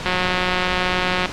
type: click train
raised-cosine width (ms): 0.3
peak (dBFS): -4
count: 219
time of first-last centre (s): 0.06-1.258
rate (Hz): 182
effects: pink hiss -29 dBFS RMS until 1.32 s + low-pass 5000 Hz 12 dB/octave